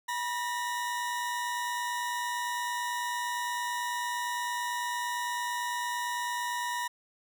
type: tone pair together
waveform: 40% pulse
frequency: 970 / 1831.1 Hz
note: B5 / A#6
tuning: -31 / -31 cents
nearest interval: major seventh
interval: 1100 cents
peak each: -31 / -36 dBFS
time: 0.08-6.88 s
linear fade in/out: 10 ms
effects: none